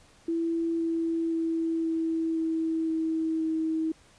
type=tone with pitch steps; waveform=sine; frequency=332 / 329.9 / 327.8 / 325.7 / 323.7 / 321.6 / 319.6 Hz; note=E4 / E4 / E4 / E4 / E4 / E4 / D#4; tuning=+12 / +1 / -10 / -21 / -31 / -43 / +47 cents; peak=-25 dBFS; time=0.28-3.92 s; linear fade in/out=5 ms; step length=520 ms; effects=pink hiss -58 dBFS RMS until 4.18 s + resampled to 22050 Hz